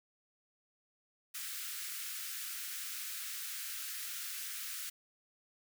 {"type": "high-pass noise", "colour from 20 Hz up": "white", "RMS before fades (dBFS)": -42, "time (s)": [1.34, 4.9], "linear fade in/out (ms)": 10, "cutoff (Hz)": 1300, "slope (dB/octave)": 48, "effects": []}